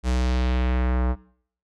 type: tone with low-pass filter sweep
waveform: square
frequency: 62.5 Hz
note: B1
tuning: 21 cents sharp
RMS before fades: -22 dBFS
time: 0.03-1.16 s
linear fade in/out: 50 ms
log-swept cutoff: 8300 to 1100 Hz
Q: 1.2
effects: noise-tail reverb RT60 0.6 s tail -20 dB re dry